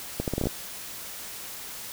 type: accelerating click train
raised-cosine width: 2 ms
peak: -13 dBFS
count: 8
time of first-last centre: 0.2-0.47 s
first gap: 78 ms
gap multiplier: 0.75
effects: white hiss -39 dBFS RMS until 1.92 s